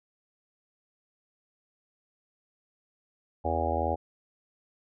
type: harmonic tone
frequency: 81.7 Hz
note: E2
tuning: 15 cents flat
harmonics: 1 / 3 / 4 / 5 / 6 / 7 / 8 / 9 / 10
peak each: -32 / -38 / -37 / -37 / -36 / -33 / -38 / -33 / -32 dBFS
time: 3.44-3.96 s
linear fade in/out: 20 ms
effects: none